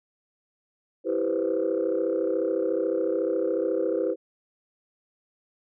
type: chord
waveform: sine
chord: C major seventh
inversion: first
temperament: equal with one note detuned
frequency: 329.6 / 392 / 489.3 / 523.3 Hz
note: E4 / G4 / B4 / C5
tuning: 0 / 0 / -16 / 0 cents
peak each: -28 / -28 / -27 / -28 dBFS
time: 1.04-4.16 s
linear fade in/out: 50 ms
effects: tanh soft clip ceiling -16 dBFS